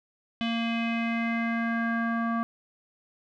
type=tone with low-pass filter sweep; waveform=square; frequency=230.6 Hz; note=A#3; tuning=19 cents flat; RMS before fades=-28 dBFS; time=0.41-2.43 s; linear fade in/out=0 ms; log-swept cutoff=3100 to 1300 Hz; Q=4.5; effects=none